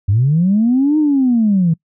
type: linear two-way sweep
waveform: sine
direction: up then down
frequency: 92 to 311.1 to 157.2 Hz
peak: -9 dBFS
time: 0.08-1.74 s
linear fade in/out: 10 ms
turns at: 0.98 s
effects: noise-tail reverb RT60 0.1 s tail -25 dB re dry + tanh soft clip ceiling -5 dBFS